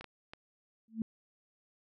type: clicks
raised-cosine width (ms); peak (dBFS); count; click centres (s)
0.3; -29; 3; 0.01 / 0.043 / 0.335
type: tone with exponential growth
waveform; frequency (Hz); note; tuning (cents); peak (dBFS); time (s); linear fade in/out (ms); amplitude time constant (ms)
sine; 223; A3; +23; -27; 0.88-1.02; 2; 29
effects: none